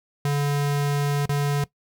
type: tone with dropouts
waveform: square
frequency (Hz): 143.6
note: D3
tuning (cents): -39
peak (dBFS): -21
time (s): 0.25-1.64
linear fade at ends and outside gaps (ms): 2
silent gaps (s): 1.257-1.293
effects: noise-tail reverb RT60 0.1 s tail -18 dB re dry